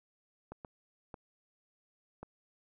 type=clicks; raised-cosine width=1 ms; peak=-30 dBFS; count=4; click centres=0.52 / 0.648 / 1.142 / 2.23 s; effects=none